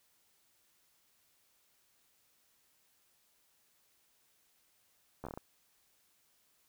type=slowing click train; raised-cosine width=1 ms; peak=-28 dBFS; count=7; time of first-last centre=5.24-5.375 s; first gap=12 ms; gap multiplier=1.25; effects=white hiss -72 dBFS RMS until 6.68 s